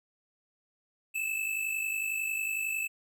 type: tone pair together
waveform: square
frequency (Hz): 2586 / 2637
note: E7 / E7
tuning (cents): -34 / 0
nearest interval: unison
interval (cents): 34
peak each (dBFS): -37 / -32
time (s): 1.14-2.88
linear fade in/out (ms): 20
effects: none